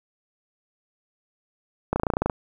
clicks, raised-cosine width 1 ms, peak -8 dBFS, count 11, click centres 1.93 / 1.96 / 1.998 / 2.034 / 2.068 / 2.102 / 2.137 / 2.169 / 2.22 / 2.26 / 2.298 s, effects 8-bit

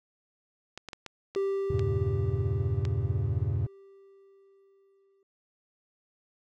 clicks, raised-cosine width 0.2 ms, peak -22 dBFS, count 7, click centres 0.776 / 0.887 / 0.932 / 1.063 / 1.35 / 1.794 / 2.852 s
triangle tone with exponential decay, 392 Hz, G4, in tune, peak -23 dBFS, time 1.36-5.23 s, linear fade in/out 2 ms, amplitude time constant 840 ms
triangle chord, E diminished seventh, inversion none, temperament equal, 82.41 / 98 / 116.54 / 138.59 Hz, E2 / G2 / Bb2 / Db3, 0 / 0 / 0 / 0 cents, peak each -31 / -28 / -29 / -32 dBFS, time 1.7-3.67 s, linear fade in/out 5 ms
effects none

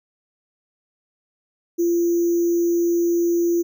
sine tone with sample-and-hold, 342.9 Hz, F4, 32 cents flat, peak -16 dBFS, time 1.78-3.63 s, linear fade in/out 20 ms, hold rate 6300 Hz, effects none

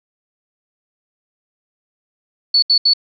sine tone bursts, 4439 Hz, C#8, 2 cents sharp, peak -9 dBFS, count 3, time 2.54-2.936 s, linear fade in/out 5 ms, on 84 ms, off 72 ms, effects none

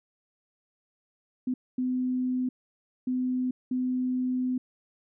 sine tone bursts at uneven times, 253.6 Hz, B3, 46 cents sharp, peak -25 dBFS, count 4, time 1.47-1.54 / 1.78-2.49 / 3.07-3.51 / 3.71-4.58 s, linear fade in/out 5 ms, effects none

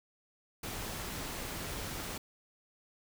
pink noise, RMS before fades -40 dBFS, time 0.63-2.18 s, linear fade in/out 5 ms, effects none

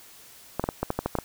clicks, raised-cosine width 1 ms, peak -11 dBFS, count 9, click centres 0.596 / 0.64 / 0.689 / 0.83 / 0.904 / 0.99 / 1.06 / 1.153 / 1.187 s, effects white hiss -50 dBFS RMS until 1.24 s

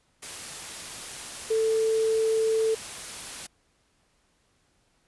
sine tone in noise, 443.3 Hz, A4, 13 cents sharp, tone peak -21 dBFS, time 1.5-2.75 s, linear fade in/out 10 ms, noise white, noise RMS -38 dBFS, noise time 0.22-3.47 s, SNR +14 dB, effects pink hiss -68 dBFS RMS until 5.07 s + resampled to 24000 Hz

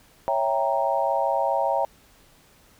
sine chord, C# diminished seventh, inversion none, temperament equal with one note detuned, 554.4 / 659.3 / 786.7 / 932.3 Hz, C#5 / E5 / G5 / Bb5, 0 / 0 / +6 / 0 cents, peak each -26 dBFS, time 0.28-1.85 s, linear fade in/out 0 ms, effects pink hiss -56 dBFS RMS until 2.79 s

